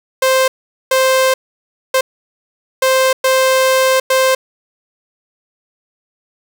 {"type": "tone bursts at uneven times", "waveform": "sawtooth", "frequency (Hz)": 523.3, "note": "C5", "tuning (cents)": 0, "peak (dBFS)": -6, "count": 6, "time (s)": [[0.22, 0.48], [0.91, 1.34], [1.94, 2.01], [2.82, 3.13], [3.24, 4], [4.1, 4.35]], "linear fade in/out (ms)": 5, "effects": []}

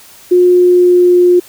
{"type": "tone with pitch glide", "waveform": "sine", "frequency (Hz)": [358.6, 355.9], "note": ["F4", "F4"], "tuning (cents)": [46, 33], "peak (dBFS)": -4, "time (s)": [0.31, 1.4], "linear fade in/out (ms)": 10, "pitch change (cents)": -13, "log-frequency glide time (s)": [0.51, 1.17], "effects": ["white hiss -39 dBFS RMS until 1.48 s"]}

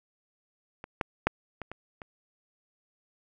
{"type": "clicks", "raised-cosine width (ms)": 0.5, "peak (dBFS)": [-25, -12, -7, -22, -24, -26], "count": 6, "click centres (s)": [0.841, 1.012, 1.27, 1.617, 1.716, 2.018], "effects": []}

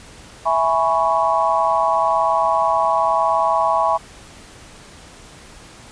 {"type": "chord", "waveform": "sine", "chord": "C# minor seventh", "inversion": "first", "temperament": "equal", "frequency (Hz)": [659.3, 830.6, 987.8, 1108.7], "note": ["E5", "G#5", "B5", "C#6"], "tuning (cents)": [0, 0, 0, 0], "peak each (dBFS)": -20, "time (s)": [0.45, 3.98], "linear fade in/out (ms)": 20, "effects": ["pink hiss -42 dBFS RMS until 5.91 s", "resampled to 22050 Hz"]}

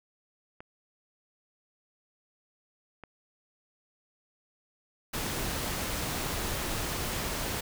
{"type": "clicks", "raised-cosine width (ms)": 0.5, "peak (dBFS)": -29, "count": 2, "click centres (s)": [0.605, 3.037]}
{"type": "noise", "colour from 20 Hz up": "pink", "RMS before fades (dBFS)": -33, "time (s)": [5.13, 7.61], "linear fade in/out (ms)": 10}
{"effects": []}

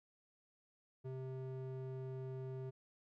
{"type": "tone with band-pass filter", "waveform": "square", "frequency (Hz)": 130.81, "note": "C3", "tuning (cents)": 0, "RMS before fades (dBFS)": -45, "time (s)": [1.04, 2.71], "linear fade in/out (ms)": 20, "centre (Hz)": 270, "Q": 2.5, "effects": []}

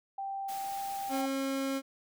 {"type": "tone with pitch glide", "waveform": "sine", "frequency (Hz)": [784, 788.5], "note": ["G5", "G5"], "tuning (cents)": [0, 10], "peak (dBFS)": -34, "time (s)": [0.18, 1.26], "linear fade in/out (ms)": 5, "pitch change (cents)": 10, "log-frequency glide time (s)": [0.63, 0.7]}
{"type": "noise", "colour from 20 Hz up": "white", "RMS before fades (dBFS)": -46, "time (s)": [0.48, 1.22], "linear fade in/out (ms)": 10}
{"type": "tone", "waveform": "30% pulse", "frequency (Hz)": 270.6, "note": "C#4", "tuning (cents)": -42, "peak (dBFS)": -28, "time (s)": [1.09, 1.82], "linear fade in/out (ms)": 50}
{"effects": []}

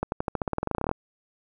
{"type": "accelerating click train", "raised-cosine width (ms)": 1, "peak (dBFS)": -12, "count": 19, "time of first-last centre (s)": [0.03, 0.914], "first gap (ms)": 91, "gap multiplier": 0.92, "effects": []}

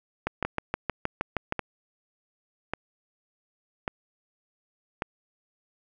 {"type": "two click trains", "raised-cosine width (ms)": 0.5, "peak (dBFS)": [-13, -11], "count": [5, 9], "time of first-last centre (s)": [[0.45, 5.021], [0.27, 1.524]], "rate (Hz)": [0.875, 6.38], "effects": []}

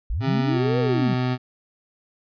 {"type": "linear two-way sweep", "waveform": "sine", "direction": "up then down", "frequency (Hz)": [38.14, 497.4, 166.3], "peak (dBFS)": -22, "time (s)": [0.1, 1.14], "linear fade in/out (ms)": 0, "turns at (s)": 0.79}
{"type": "tone with pitch glide", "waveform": "25% pulse", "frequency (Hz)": [133.6, 126.47], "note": ["C3", "B2"], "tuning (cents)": [36, 42], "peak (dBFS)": -17, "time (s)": [0.2, 1.38], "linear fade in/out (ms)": 50, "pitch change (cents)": -94, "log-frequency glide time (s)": [0.49, 0.6]}
{"effects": ["resampled to 11025 Hz"]}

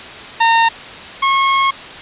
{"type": "tone pair in turn", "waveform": "sawtooth", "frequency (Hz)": [915, 1088.1], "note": ["A#5", "C#6"], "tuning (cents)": [-32, -33], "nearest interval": "minor third", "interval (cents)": 299, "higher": "second", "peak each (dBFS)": [-5, -7], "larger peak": "first", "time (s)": [[0.4, 0.69], [1.22, 1.71]], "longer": "second", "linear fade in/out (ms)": 10, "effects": ["white hiss -31 dBFS RMS until 2.01 s", "resampled to 8000 Hz"]}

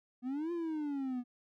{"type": "exponential two-way sweep", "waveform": "triangle", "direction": "up then down", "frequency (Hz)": [241.1, 349.2, 241.1], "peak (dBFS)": -32, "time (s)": [0.22, 1.24], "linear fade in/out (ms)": 50, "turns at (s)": 0.52, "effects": []}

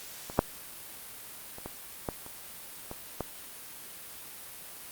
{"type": "clicks", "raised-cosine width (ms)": 1, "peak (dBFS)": [-25, -6, -29, -22, -16, -30, -23, -17], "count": 8, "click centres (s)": [0.299, 0.391, 1.584, 1.66, 2.088, 2.264, 2.914, 3.207], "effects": ["white hiss -45 dBFS RMS until 4.91 s", "Opus 48 kbps"]}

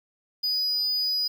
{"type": "tone", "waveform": "triangle", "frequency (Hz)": 4949, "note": "D#8", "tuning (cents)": -10, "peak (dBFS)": -22, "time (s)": [0.43, 1.28], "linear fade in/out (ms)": 10, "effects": ["9-bit"]}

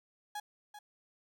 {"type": "tone with echo", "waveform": "35% pulse", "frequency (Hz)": 833, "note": "G#5", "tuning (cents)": 5, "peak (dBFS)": -36, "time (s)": [0.35, 0.4], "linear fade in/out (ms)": 5, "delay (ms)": 390, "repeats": 1, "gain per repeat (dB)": -10, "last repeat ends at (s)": 0.79, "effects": []}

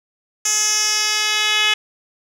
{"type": "tone with band-pass filter sweep", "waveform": "10% pulse", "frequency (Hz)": 425.1, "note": "G#4", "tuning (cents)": 40, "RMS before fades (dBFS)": -18, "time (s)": [0.45, 1.74], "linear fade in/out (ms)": 5, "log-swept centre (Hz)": [6800, 3300], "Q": 3.1, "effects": []}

